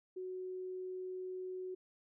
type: tone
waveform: sine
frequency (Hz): 370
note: F#4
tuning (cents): 0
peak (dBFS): -40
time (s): 0.16-1.75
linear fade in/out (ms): 10
effects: none